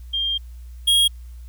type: tone pair in turn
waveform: sine / square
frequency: 3200 / 3275 Hz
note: G7 / G#7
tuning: +35 / -25 cents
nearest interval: unison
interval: 40 cents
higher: second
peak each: -20 / -14 dBFS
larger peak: second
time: 0.13-0.38 / 0.87-1.08 s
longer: first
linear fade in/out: 10 ms
effects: added 60 Hz sine -35 dBFS peak until 1.48 s + white hiss -59 dBFS RMS until 1.48 s